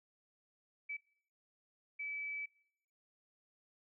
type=tone bursts at uneven times; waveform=sine; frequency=2300 Hz; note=D7; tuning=37 cents flat; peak=-39 dBFS; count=2; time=0.89-0.97 / 1.99-2.46 s; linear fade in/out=10 ms; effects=noise-tail reverb RT60 0.7 s tail -23 dB re dry